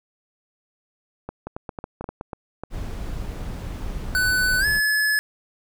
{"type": "clicks", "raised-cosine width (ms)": 1, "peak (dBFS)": -17, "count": 12, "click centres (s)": [1.29, 1.47, 1.565, 1.692, 1.788, 1.841, 2.01, 2.042, 2.09, 2.211, 2.332, 2.636]}
{"type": "noise", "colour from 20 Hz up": "brown", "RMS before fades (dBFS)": -30, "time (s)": [2.7, 4.81], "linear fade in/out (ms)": 50}
{"type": "tone with pitch glide", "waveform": "square", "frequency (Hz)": [1499, 1712], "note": ["F#6", "A6"], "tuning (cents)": [22, -48], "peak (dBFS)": -19, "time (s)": [4.15, 5.19], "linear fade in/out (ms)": 0, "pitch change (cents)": 230, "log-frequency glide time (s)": [4.59, 4.66]}
{"effects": []}